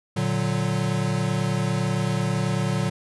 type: chord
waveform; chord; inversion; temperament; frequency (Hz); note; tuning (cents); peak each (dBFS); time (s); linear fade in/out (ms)
square; Bb augmented; none; equal; 116.54 / 146.83 / 185; Bb2 / D3 / F#3; 0 / 0 / 0; -27; 0.16-2.9; 10
effects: resampled to 24000 Hz